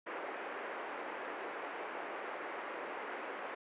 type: band-pass noise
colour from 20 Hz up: pink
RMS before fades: -43 dBFS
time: 0.06-3.55 s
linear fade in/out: 10 ms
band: 360 to 2200 Hz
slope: 24 dB/octave
effects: resampled to 8000 Hz